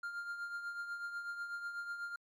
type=tone with tremolo; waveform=triangle; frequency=1400 Hz; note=F6; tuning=4 cents sharp; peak=-35 dBFS; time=0.03-2.16 s; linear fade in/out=5 ms; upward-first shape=triangle; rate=8.1 Hz; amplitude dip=60%; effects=MP3 96 kbps